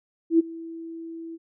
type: tone with ADSR envelope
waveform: sine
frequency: 329.6 Hz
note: E4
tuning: in tune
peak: -12 dBFS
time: 0.3-1.38 s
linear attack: 92 ms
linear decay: 19 ms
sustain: -22 dB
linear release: 35 ms
effects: none